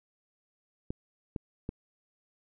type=clicks; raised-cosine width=3 ms; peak=-21 dBFS; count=3; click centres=0.905 / 1.362 / 1.691 s; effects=none